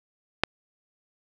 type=click; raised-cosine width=0.3 ms; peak=-3 dBFS; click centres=0.436 s; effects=none